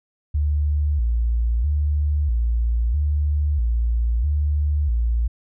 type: tone with vibrato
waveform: sine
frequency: 65.41 Hz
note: C2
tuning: in tune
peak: -17 dBFS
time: 0.34-5.28 s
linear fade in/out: 10 ms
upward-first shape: square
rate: 0.77 Hz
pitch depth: 210 cents each way
effects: none